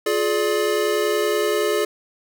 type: chord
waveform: square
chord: D diminished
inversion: first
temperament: just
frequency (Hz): 352.4 / 422.9 / 587.3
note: F4 / Ab4 / D5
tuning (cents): +16 / +31 / 0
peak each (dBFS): -26 / -21 / -26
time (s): 0.06-1.85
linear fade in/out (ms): 5
effects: none